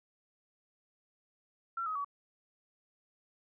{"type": "tone with pitch steps", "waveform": "sine", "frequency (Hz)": [1356, 1265, 1135], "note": ["E6", "D#6", "C#6"], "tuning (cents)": [49, 28, 41], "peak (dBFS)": -33, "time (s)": [1.77, 2.046], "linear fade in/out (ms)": 5, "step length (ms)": 92, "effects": []}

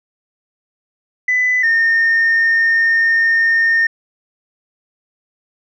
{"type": "tone pair in turn", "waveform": "sine", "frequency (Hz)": [2000, 1826.2], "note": ["B6", "A#6"], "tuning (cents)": [21, -36], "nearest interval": "major second", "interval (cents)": 157, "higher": "first", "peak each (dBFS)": [-11, -9], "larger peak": "second", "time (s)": [[1.28, 1.63], [1.63, 3.87]], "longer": "second", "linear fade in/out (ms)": 5, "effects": ["tanh soft clip ceiling -8 dBFS"]}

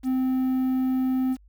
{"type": "tone with quantisation", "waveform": "triangle", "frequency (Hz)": 259, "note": "C4", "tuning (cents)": -17, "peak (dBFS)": -19, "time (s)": [0.03, 1.37], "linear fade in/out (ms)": 50, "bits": 8, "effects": ["added 50 Hz sine -51 dBFS peak until 1.48 s"]}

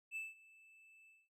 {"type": "tone with ADSR envelope", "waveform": "triangle", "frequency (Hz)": 2635, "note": "E7", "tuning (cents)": -1, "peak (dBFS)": -38, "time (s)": [0.11, 1.29], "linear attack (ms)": 51, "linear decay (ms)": 180, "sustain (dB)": -22, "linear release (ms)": 210, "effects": []}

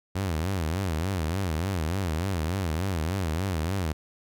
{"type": "tone with vibrato", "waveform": "sawtooth", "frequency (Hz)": 87.31, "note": "F2", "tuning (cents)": 0, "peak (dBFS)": -22, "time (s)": [0.15, 3.93], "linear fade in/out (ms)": 10, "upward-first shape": "sine", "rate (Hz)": 3.4, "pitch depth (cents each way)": 220, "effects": []}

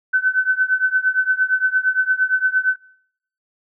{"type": "tone with tremolo", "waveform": "sine", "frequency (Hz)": 1518, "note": "F#6", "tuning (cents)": 44, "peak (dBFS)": -11, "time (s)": [0.13, 2.76], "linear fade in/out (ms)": 10, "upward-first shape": "triangle", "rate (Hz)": 8.7, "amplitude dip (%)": 95, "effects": ["noise-tail reverb RT60 0.7 s tail -23 dB re dry"]}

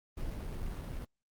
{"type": "noise with sample-and-hold", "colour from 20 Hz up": "brown", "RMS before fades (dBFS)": -38, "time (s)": [0.17, 1.05], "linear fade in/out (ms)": 5, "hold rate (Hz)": 4900, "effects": ["Opus 24 kbps"]}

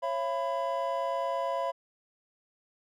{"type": "tone cluster", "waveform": "triangle", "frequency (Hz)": [547, 676, 997], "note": ["C#5", "E5", "B5"], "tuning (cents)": [-23, 43, 16], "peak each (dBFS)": -31, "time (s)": [0.02, 1.72], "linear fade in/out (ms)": 20, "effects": []}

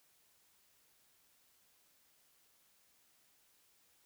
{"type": "silence", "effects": ["white hiss -71 dBFS RMS until 4.05 s"]}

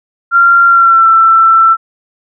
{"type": "tone with pitch glide", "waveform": "sine", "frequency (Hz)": [1382, 1336.5], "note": ["F6", "E6"], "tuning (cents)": [-19, 23], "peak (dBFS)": -3, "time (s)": [0.31, 1.77], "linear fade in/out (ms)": 50, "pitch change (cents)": -58, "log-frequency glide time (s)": [0.67, 1.08], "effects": []}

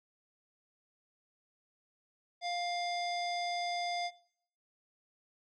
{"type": "tone with low-pass filter", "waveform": "square", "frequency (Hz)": 702, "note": "F5", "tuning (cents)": 9, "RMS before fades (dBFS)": -36, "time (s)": [2.41, 4.11], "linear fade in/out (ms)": 50, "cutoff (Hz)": 4800, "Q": 2.8, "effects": ["noise-tail reverb RT60 0.6 s tail -17 dB re dry"]}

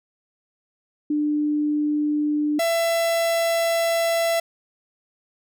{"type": "tone pair in turn", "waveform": ["sine", "45% pulse"], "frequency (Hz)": [298, 669], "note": ["D4", "E5"], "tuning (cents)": [25, 25], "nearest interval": "octave + major second", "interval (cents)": 1400, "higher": "second", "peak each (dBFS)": -19, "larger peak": "neither", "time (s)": [[1.1, 2.59], [2.59, 4.4]], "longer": "second", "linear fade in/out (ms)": 5, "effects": []}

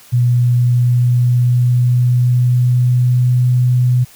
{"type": "tone with pitch glide", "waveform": "sine", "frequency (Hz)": [122, 124.49], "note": ["B2", "B2"], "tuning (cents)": [-21, 14], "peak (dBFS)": -9, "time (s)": [0.12, 4.05], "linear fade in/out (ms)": 20, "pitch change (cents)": 35, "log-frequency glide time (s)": [0.41, 3.49], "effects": ["white hiss -43 dBFS RMS until 4.15 s"]}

